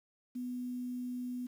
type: tone with quantisation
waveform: sine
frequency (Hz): 248.1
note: B3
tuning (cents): +8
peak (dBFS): -36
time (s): 0.35-1.47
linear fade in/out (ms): 10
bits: 10
effects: none